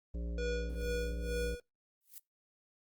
harmonic tone, 58.27 Hz, A#1, in tune, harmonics 1 / 3 / 5 / 7 / 9 / 10, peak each -36 / -46 / -50 / -53 / -55 / -56 dBFS, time 0.14-1.55 s, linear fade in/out 5 ms
square tone with tremolo, 484.7 Hz, B4, 32 cents flat, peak -35 dBFS, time 0.38-1.6 s, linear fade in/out 2 ms, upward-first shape sine, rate 2.2 Hz, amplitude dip 85%
violet noise with exponential growth, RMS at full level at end -44 dBFS, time 2.01-2.18 s, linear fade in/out 0 ms, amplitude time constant 35 ms
effects noise-tail reverb RT60 0.2 s tail -24 dB re dry + Opus 24 kbps

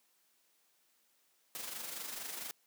white noise with amplitude modulation, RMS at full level -41 dBFS, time 1.55-2.51 s, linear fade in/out 0 ms, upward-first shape sine, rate 24.4 Hz, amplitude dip 50%, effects white hiss -73 dBFS RMS until 2.66 s + high-pass 200 Hz 12 dB/octave

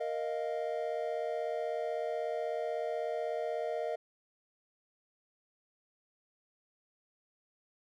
triangle chord, Bb suspended fourth, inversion none, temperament equal, 466.2 / 622.3 / 698.5 Hz, Bb4 / Eb5 / F5, 0 / 0 / 0 cents, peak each -35 / -34 / -37 dBFS, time 0-3.96 s, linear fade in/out 10 ms, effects none

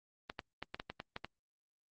clicks, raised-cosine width 0.3 ms, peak -24 dBFS, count 9, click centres 0.299 / 0.392 / 0.626 / 0.745 / 0.799 / 0.9 / 1.001 / 1.164 / 1.246 s, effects Opus 24 kbps

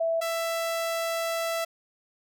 sine / sawtooth tone pair in turn, 659.3 / 663.5 Hz, E5 / E5, 0 / +11 cents, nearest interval unison, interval 11 cents, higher second, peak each -23 dBFS, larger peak neither, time 0-0.21 / 0.21-1.65 s, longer second, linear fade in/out 10 ms, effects none

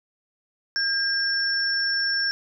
sine tone pair together, 1610 / 5415 Hz, G6 / E8, +46 / +46 cents, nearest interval octave + major sixth, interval 2100 cents, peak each -24 dBFS, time 0.76-2.31 s, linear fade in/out 0 ms, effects none

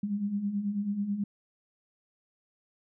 sine beating tone pair, 196 / 205.2 Hz, G3 / G#3, 0 / -21 cents, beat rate 9.2 Hz, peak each -36 / -29 dBFS, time 0.03-1.24 s, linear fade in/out 5 ms, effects none

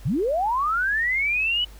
sine linear sweep, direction up, 98 to 2994 Hz, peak -20 dBFS, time 0.05-1.65 s, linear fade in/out 10 ms, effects added 50 Hz sine -41 dBFS peak until 1.79 s + pink hiss -51 dBFS RMS until 1.79 s

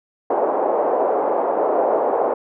pink band-pass noise, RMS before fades -19 dBFS, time 0.3-2.34 s, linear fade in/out 5 ms, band 430 to 820 Hz, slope 24 dB/octave, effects none

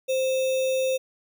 sine tone with sample-and-hold, 523.3 Hz, C5, in tune, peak -21 dBFS, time 0.08-0.98 s, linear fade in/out 20 ms, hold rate 3150 Hz, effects none

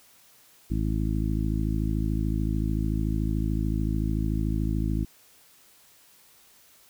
harmonic tone, 53.6 Hz, A1, 45 cents flat, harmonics 1 / 2 / 3 / 4 / 5 / 6, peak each -27 / -30 / -32 / -33 / -34 / -35 dBFS, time 0.7-5.05 s, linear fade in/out 10 ms, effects white hiss -57 dBFS RMS until 6.89 s

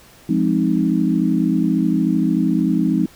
sine chord, F minor seventh, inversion none, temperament equal, 174.61 / 207.7 / 261.6 / 311.1 Hz, F3 / Ab3 / C4 / Eb4, 0 / 0 / 0 / 0 cents, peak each -20 dBFS, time 0.29-3.06 s, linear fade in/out 5 ms, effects pink hiss -47 dBFS RMS until 3.15 s

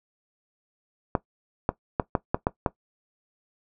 clicks, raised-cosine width 1 ms, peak -7 dBFS, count 7, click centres 1.152 / 1.691 / 1.998 / 2.152 / 2.345 / 2.469 / 2.662 s, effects noise-tail reverb RT60 0.1 s tail -17 dB re dry

